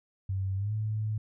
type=tone with pitch glide; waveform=sine; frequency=96 to 107.76 Hz; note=G2 to A2; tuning=-36 to -36 cents; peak=-28 dBFS; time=0.29-1.18 s; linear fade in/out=5 ms; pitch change=+200 cents; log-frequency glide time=0.56-0.73 s; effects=none